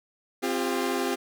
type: chord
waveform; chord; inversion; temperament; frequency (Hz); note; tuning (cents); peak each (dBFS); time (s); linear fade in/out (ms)
sawtooth; C suspended fourth; none; equal with one note detuned; 261.6 / 349.2 / 401.2; C4 / F4 / G4; 0 / 0 / +40; -26; 0.42-1.16; 20
effects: none